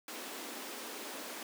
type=high-pass noise; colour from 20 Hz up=pink; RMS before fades=-44 dBFS; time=0.08-1.43 s; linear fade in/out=2 ms; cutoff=230 Hz; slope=48 dB/octave; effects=none